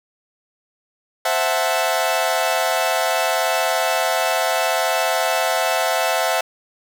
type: chord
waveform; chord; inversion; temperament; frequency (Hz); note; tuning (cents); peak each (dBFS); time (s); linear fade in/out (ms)
sawtooth; F# half-diminished seventh; second; equal; 523.3 / 659.3 / 740 / 880; C5 / E5 / F#5 / A5; 0 / 0 / 0 / 0; -21 / -17 / -19 / -22; 1.25-6.41; 5
effects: none